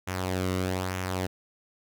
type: tone with flanger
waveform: sawtooth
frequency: 92.5 Hz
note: F#2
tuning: in tune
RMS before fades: -30 dBFS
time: 0.07-1.27 s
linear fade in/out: 10 ms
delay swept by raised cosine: 0.22 to 1.22 ms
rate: 1.1 Hz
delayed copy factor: -0.55
effects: none